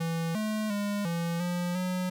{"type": "tone with pitch steps", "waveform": "square", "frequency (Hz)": [165.3, 215, 204.3, 169.1, 176.4, 182.7], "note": ["E3", "A3", "G#3", "E3", "F3", "F#3"], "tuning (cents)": [5, -40, -28, 44, 18, -22], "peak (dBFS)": -29, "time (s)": [0, 2.1], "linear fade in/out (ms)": 10, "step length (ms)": 350, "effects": []}